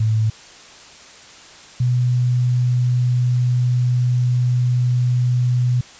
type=tone pair in turn; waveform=sine; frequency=110 / 123.76 Hz; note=A2 / B2; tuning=0 / +4 cents; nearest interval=major second; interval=204 cents; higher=second; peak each=-14 dBFS; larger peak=neither; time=0-0.3 / 1.8-5.81 s; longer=second; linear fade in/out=5 ms; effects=white hiss -42 dBFS RMS until 5.99 s + resampled to 16000 Hz